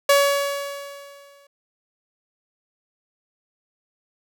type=tone with exponential decay; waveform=sawtooth; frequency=564 Hz; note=C#5; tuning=30 cents sharp; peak=-8 dBFS; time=0.09-1.47 s; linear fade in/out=5 ms; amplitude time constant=300 ms; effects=none